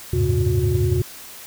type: tone cluster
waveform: sine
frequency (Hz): 80.1 / 97.7 / 109 / 132.9 / 362.2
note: E2 / G2 / A2 / C3 / F#4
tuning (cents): -49 / -5 / -16 / +27 / -37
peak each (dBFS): -22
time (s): 0.13-1.02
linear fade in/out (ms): 5
effects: tanh soft clip ceiling -8 dBFS + white hiss -39 dBFS RMS until 1.46 s